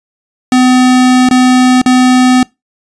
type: tone with dropouts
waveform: square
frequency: 253.3 Hz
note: B3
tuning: 44 cents sharp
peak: -5 dBFS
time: 0.52-2.43 s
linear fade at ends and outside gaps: 2 ms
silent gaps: 1.289-1.31 / 1.816-1.86 s
effects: noise-tail reverb RT60 0.2 s tail -24 dB re dry + resampled to 22050 Hz